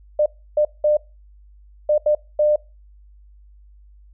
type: tone bursts at uneven times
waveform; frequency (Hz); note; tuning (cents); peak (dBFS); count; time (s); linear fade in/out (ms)
sine; 600; D5; +37; -13; 6; 0.19-0.26 / 0.57-0.65 / 0.84-0.97 / 1.89-1.98 / 2.06-2.15 / 2.39-2.56; 5
effects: noise-tail reverb RT60 0.3 s tail -24 dB re dry + added 50 Hz sine -45 dBFS peak until 4.13 s